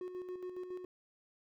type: tone with tremolo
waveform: triangle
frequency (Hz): 364.3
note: F#4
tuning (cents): -27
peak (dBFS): -37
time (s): 0.01-0.85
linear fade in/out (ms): 2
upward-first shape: square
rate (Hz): 7.2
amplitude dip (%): 50
effects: none